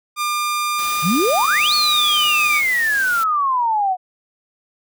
sawtooth tone with pitch glide, 1200 to 1207.6 Hz, D6 to D6, +37 to +48 cents, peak -15 dBFS, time 0.16-2.62 s, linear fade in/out 50 ms, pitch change +11 cents, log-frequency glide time 0.79-1.01 s
white noise, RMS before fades -31 dBFS, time 0.78-3.24 s, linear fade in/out 10 ms
sine exponential two-way sweep, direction up then down, 141.1 to 4435 to 722 Hz, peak -15 dBFS, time 1.02-3.97 s, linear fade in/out 50 ms, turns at 1.74 s
effects none

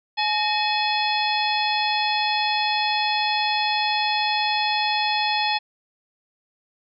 harmonic tone with a mistuned harmonic, 849 Hz, G#5, 38 cents sharp, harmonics 1 / 2 / 3 / 4 / 5 / 6, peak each -23 / -30 / -27 / -27 / -29 / -32 dBFS, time 0.17-5.59 s, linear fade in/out 20 ms, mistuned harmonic 2, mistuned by +140 cents, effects none

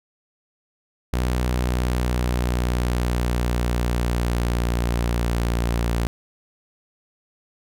sawtooth tone with pitch glide, 61.74 to 58.27 Hz, B1 to A#1, 0 to 0 cents, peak -16 dBFS, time 1.13-6.07 s, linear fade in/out 0 ms, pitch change -100 cents, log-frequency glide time 1.5-5.86 s, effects none

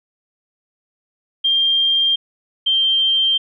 sine tone pair in turn, 3191 / 3153 Hz, G7 / G7, +30 / +9 cents, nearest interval unison, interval 21 cents, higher first, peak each -13 dBFS, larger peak neither, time 1.44-2.16 / 2.66-3.38 s, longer neither, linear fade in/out 10 ms, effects none

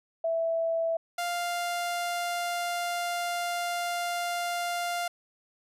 sine / sawtooth tone pair in turn, 659.3 / 698.5 Hz, E5 / F5, 0 / 0 cents, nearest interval minor second, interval 100 cents, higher second, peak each -25 dBFS, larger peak neither, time 0.24-0.97 / 1.18-5.08 s, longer second, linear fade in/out 5 ms, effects resampled to 32000 Hz

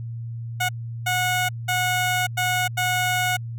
15% pulse tone bursts at uneven times, 730 Hz, F#5, 24 cents flat, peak -14 dBFS, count 5, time 0.6-0.69 / 1.06-1.49 / 1.68-2.27 / 2.37-2.68 / 2.77-3.37 s, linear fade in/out 10 ms, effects added 116 Hz sine -29 dBFS peak until 3.58 s

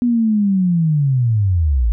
sine linear sweep, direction down, 246.1 to 50.9 Hz, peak -12 dBFS, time 0.02-1.92 s, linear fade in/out 0 ms, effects none

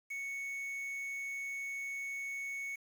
triangle tone with quantisation, 2217 Hz, C#7, in tune, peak -36 dBFS, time 0.1-2.76 s, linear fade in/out 10 ms, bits 9, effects none

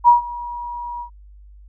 sine tone with ADSR envelope, 959 Hz, A#5, 49 cents sharp, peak -5 dBFS, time 0.04-1.1 s, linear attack 41 ms, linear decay 130 ms, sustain -21 dB, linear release 92 ms, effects added 50 Hz sine -41 dBFS peak until 1.68 s

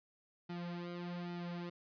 sawtooth tone with flanger, 174.61 Hz, F3, in tune, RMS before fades -43 dBFS, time 0.49-1.7 s, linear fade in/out 10 ms, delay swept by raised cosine 1.8 to 4.6 ms, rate 1.2 Hz, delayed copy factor -0.85, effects resampled to 11025 Hz

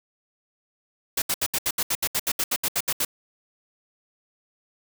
white noise bursts, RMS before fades -24 dBFS, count 16, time 1.17-3.05 s, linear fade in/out 5 ms, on 50 ms, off 72 ms, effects none

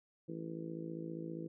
harmonic tone, 55 Hz, A1, in tune, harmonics 3 / 4 / 5 / 6 / 7 / 8 / 9, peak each -45 / -52 / -52 / -44 / -53 / -53 / -51 dBFS, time 0.28-1.48 s, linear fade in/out 10 ms, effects none

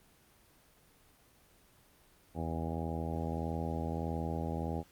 harmonic tone, 81.6 Hz, E2, 17 cents flat, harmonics 1 / 2 / 3 / 4 / 5 / 6 / 7 / 8 / 9 / 10, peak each -38 / -39 / -41 / -44 / -46 / -45 / -47 / -48 / -49 / -44 dBFS, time 2.34-4.84 s, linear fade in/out 50 ms, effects pink hiss -64 dBFS RMS until 4.91 s + Opus 24 kbps

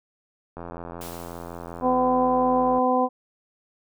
click train, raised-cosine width 1 ms, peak -22 dBFS, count 190, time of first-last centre 0.57-2.783 s, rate 85.4 Hz
white noise with exponential decay, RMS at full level -39 dBFS, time 1.01-2.07 s, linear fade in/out 2 ms, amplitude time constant 230 ms
harmonic tone, 253.3 Hz, B3, 44 cents sharp, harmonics 1 / 2 / 3 / 4, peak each -24 / -23 / -23 / -25 dBFS, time 1.81-3.09 s, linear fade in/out 50 ms
effects none

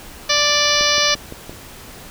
harmonic tone, 587.3 Hz, D5, in tune, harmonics 1 / 2 / 3 / 4 / 5 / 6 / 7 / 8 / 9 / 10, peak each -23 / -23 / -23 / -23 / -23 / -23 / -23 / -23 / -23 / -23 dBFS, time 0.29-1.15 s, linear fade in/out 10 ms
click train, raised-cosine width 2 ms, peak -18 dBFS, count 5, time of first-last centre 0.81-1.495 s, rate 5.84 Hz
effects pink hiss -38 dBFS RMS until 2.1 s

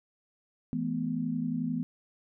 sine chord, E suspended fourth, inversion none, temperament equal with one note detuned, 164.81 / 215.3 / 246.9 Hz, E3 / A3 / B3, 0 / -37 / 0 cents, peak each -34 / -35 / -31 dBFS, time 0.73-1.83 s, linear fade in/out 0 ms, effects none

